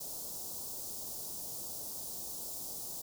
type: band-stop noise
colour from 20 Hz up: white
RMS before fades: -42 dBFS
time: 0-3.02 s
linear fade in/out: 10 ms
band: 840 to 4800 Hz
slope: 24 dB/octave
effects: none